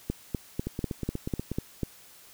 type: two click trains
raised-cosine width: 3 ms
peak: -18 / -15 dBFS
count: 8 / 8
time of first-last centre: 0.67-1.516 / 0.1-1.833 s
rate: 8.27 / 4.04 Hz
effects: white hiss -53 dBFS RMS until 2.33 s